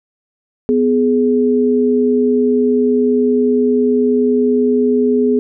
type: tone pair together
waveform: sine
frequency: 249.5 / 419.6 Hz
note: B3 / G#4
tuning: +18 / +18 cents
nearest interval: major sixth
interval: 900 cents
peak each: -13 dBFS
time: 0.69-5.39 s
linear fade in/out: 0 ms
effects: none